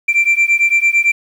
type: beating tone pair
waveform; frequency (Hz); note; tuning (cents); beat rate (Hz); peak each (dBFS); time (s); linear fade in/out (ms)
sine; 2349 / 2357.9; D7 / D7; 0 / +6; 8.9; -11; 0.08-1.12; 10
effects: tanh soft clip ceiling -7 dBFS + 7-bit